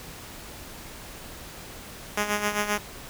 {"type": "tone with tremolo", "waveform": "5% pulse", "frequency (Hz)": 207.7, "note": "G#3", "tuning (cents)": 0, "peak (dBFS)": -11, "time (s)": [2.17, 2.78], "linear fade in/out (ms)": 5, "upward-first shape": "sine", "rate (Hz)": 7.6, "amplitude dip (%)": 65, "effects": ["pink hiss -42 dBFS RMS until 3.09 s"]}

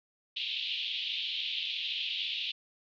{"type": "band-pass noise", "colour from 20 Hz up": "white", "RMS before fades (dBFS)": -35, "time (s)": [0.36, 2.52], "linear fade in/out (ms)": 10, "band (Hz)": [2700, 3700], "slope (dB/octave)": 48, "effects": []}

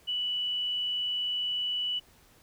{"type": "tone", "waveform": "sine", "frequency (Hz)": 2960, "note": "F#7", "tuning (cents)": 0, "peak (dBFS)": -28, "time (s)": [0.07, 2], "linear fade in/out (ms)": 20, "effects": ["pink hiss -60 dBFS RMS until 2.42 s"]}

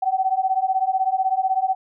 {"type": "beating tone pair", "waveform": "sine", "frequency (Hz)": [752, 768], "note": ["F#5", "G5"], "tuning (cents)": [28, -36], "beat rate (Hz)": 16, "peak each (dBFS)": -21, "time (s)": [0.02, 1.75], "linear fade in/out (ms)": 10, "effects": []}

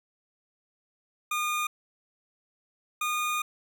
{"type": "tone pair in turn", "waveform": "25% pulse", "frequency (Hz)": [1218, 1223.2], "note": ["D#6", "D#6"], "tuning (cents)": [-37, -30], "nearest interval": "unison", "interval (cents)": 7, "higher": "second", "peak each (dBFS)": [-23, -23], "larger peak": "neither", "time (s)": [[1.31, 1.67], [3.01, 3.42]], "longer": "second", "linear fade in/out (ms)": 5, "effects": []}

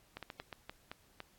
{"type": "slowing click train", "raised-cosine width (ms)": 0.3, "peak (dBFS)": -27, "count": 8, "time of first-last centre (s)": [0.17, 1.203], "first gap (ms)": 57, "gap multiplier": 1.31, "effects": ["pink hiss -67 dBFS RMS until 1.38 s", "AAC 64 kbps"]}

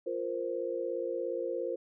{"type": "chord", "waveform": "sine", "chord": "F suspended fourth", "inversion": "none", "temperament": "equal", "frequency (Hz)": [349.2, 466.2, 523.3], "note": ["F4", "Bb4", "C5"], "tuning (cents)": [0, 0, 0], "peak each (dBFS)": [-37, -36, -35], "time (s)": [0.06, 1.76], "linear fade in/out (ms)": 10, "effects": []}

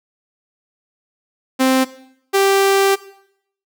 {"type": "tone pair in turn", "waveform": "sawtooth", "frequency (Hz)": [261.6, 392], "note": ["C4", "G4"], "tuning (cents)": [0, 0], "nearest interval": "perfect fifth", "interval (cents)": 700, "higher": "second", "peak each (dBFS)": -8, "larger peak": "neither", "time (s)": [[1.59, 1.85], [2.33, 2.96]], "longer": "second", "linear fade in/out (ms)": 20, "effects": ["noise-tail reverb RT60 0.7 s tail -17 dB re dry"]}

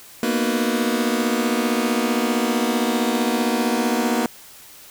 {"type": "chord", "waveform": "sawtooth", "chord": "B major seventh", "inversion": "third", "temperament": "just", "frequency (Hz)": [231.5, 246.9, 308.7, 370.4], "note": ["A#3", "B3", "D#4", "F#4"], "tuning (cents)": [-12, 0, -14, 2], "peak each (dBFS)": [-18, -19, -23, -24], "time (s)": [0.23, 4.26], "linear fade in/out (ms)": 2, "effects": ["white hiss -44 dBFS RMS until 4.9 s"]}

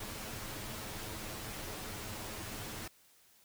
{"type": "noise with comb filter", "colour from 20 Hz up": "pink", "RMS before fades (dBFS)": -43, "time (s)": [0, 2.88], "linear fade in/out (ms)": 5, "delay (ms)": 9.4, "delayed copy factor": 0.55, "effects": ["white hiss -65 dBFS RMS until 3.44 s"]}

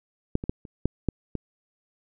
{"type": "clicks", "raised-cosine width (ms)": 3, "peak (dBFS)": [-9, -20, -12, -29, -9, -10, -16], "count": 7, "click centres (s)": [0.354, 0.439, 0.495, 0.652, 0.856, 1.087, 1.353], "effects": []}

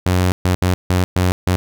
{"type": "tone bursts at uneven times", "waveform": "sawtooth", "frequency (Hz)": 91, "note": "F#2", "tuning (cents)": -28, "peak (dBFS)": -9, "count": 6, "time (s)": [[0.06, 0.32], [0.45, 0.55], [0.62, 0.74], [0.9, 1.04], [1.16, 1.32], [1.47, 1.56]], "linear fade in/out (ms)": 0, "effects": []}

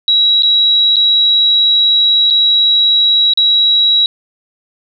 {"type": "tone with dropouts", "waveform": "sine", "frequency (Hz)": 3876, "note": "B7", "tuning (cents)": -33, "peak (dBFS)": -7, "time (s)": [0.08, 4.06], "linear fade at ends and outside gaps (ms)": 1, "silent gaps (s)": [[0.423, 0.432], [0.959, 0.966], [2.302, 2.307], [3.336, 3.374]], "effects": []}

